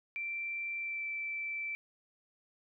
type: tone with pitch glide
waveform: sine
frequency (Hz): 2349 to 2329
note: D7 to D7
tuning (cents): 0 to -15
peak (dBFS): -35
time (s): 0.16-1.75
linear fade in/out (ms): 0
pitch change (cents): -15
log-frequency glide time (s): 0.78-1.05
effects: none